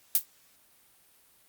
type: noise with exponential decay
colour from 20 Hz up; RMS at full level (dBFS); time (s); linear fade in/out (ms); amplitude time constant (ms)
violet; -17; 0.15-0.25; 2; 20
effects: white hiss -62 dBFS RMS until 1.48 s + Opus 48 kbps